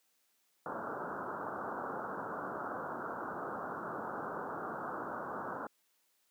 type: low-pass noise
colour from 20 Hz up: white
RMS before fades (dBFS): -40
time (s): 0.66-5.67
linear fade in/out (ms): 2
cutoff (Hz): 1500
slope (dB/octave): 96
effects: white hiss -75 dBFS RMS until 6.3 s + high-pass 200 Hz 12 dB/octave